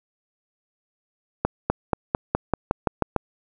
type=accelerating click train; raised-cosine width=1 ms; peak=-5 dBFS; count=10; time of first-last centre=1.45-3.163 s; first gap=250 ms; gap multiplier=0.93; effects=none